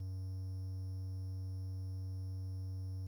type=tone with quantisation; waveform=triangle; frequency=93.9 Hz; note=F#2; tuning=26 cents sharp; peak=-37 dBFS; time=0-3.07 s; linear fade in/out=5 ms; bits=11; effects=none

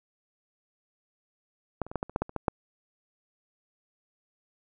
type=clicks; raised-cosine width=1 ms; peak=-14 / -29 / -25 / -14 / -15 / -29 / -12 / -13 / -28 / -16 / -9 dBFS; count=11; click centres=1.817 / 1.866 / 1.915 / 1.957 / 2.029 / 2.096 / 2.161 / 2.22 / 2.294 / 2.363 / 2.482 s; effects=none

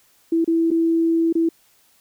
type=tone with dropouts; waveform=sine; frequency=330 Hz; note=E4; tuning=2 cents sharp; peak=-15 dBFS; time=0.32-1.49 s; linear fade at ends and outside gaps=5 ms; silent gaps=0.445-0.476 / 0.706-0.713 / 1.327-1.352 s; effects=white hiss -58 dBFS RMS until 2 s

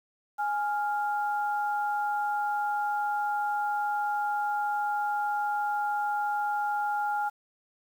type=tone pair together; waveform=sine; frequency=830.6 / 1396.9 Hz; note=G#5 / F6; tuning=0 / 0 cents; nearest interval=major sixth; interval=900 cents; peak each=-27 / -33 dBFS; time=0.38-7.3 s; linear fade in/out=20 ms; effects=9-bit

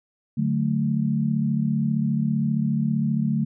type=chord; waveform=sine; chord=D major; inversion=none; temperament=equal; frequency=146.83 / 185 / 220 Hz; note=D3 / F#3 / A3; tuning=0 / 0 / 0 cents; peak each=-24 / -27 / -23 dBFS; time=0.37-3.45 s; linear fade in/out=10 ms; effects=none

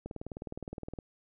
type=click train; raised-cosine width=2 ms; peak=-26 dBFS; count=19; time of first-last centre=0.06-0.988 s; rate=19.4 Hz; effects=none

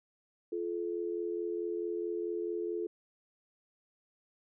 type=tone pair together; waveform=sine; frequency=346.9 / 431.5 Hz; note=F4 / A4; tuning=-12 / -34 cents; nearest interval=major third; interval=378 cents; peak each=-35 / -36 dBFS; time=0.52-2.87 s; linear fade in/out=5 ms; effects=none

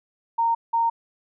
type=tone pair in turn; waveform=sine; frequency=923 / 923 Hz; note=A#5 / A#5; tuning=-17 / -17 cents; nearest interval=unison; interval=0 cents; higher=neither; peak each=-18 dBFS; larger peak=neither; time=0.38-0.55 / 0.73-0.9 s; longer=neither; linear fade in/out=10 ms; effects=none

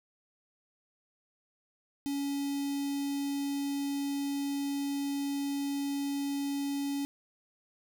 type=tone with notch filter; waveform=square; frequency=280.8 Hz; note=C#4; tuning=22 cents sharp; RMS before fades=-33 dBFS; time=2.06-7.05 s; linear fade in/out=0 ms; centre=1300 Hz; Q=0.52; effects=none

